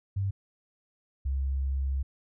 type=tone pair in turn; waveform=sine; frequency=98 / 67.48 Hz; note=G2 / C#2; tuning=0 / -46 cents; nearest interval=tritone; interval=646 cents; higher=first; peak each=-26 dBFS; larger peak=neither; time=0.16-0.31 / 1.25-2.03 s; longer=second; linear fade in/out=10 ms; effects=none